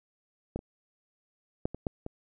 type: clicks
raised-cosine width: 2 ms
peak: -19 / -29 / -15 / -24 / -16 / -23 dBFS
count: 6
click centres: 0.56 / 0.591 / 1.655 / 1.746 / 1.868 / 2.064 s
effects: none